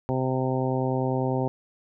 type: harmonic tone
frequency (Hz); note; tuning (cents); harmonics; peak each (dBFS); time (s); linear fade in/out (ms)
130; C3; -11; 1 / 2 / 3 / 4 / 5 / 6 / 7; -27 / -29 / -30 / -31 / -35 / -34 / -35; 0.09-1.48; 0
effects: none